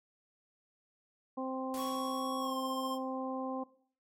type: harmonic tone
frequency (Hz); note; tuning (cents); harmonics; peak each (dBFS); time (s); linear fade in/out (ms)
261.6; C4; 0; 1 / 2 / 3 / 4; -37 / -40 / -42 / -43; 1.37-3.64; 10
type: noise with exponential decay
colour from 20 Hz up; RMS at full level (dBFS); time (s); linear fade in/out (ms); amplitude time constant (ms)
white; -46; 1.74-2.99; 0; 270
type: tone with pitch glide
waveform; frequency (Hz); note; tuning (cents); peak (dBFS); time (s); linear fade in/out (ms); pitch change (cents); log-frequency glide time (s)
square; 1108.7 to 1061.1; C#6 to C6; 0 to +24; -38; 1.76-2.99; 50; -76; 2.39-2.56
effects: noise-tail reverb RT60 0.5 s tail -18 dB re dry + MP3 64 kbps